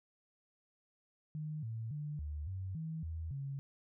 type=tone with pitch steps; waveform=sine; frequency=153.3 / 112.5 / 148.6 / 74.6 / 94.4 / 160.3 / 81.1 / 138 Hz; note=D#3 / A2 / D3 / D2 / F#2 / E3 / E2 / C#3; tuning=-25 / +39 / +21 / +28 / +35 / -48 / -28 / -7 cents; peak=-38 dBFS; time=1.35-3.59 s; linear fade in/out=0 ms; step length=280 ms; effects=none